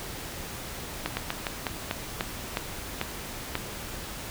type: slowing click train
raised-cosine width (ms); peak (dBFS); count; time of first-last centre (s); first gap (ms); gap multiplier
0.3; -11; 10; 1.06-3.554; 110; 1.22
effects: pink hiss -38 dBFS RMS until 4.3 s